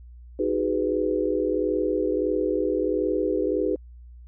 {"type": "chord", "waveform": "sine", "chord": "G# minor seventh", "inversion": "second", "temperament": "just", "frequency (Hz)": [311.5, 373.8, 415.3, 498.4], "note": ["D#4", "F#4", "G#4", "B4"], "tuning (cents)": [2, 18, 0, 16], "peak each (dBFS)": -27, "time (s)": [0.39, 3.76], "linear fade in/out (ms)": 5, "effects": ["added 60 Hz sine -42 dBFS peak until 4.27 s"]}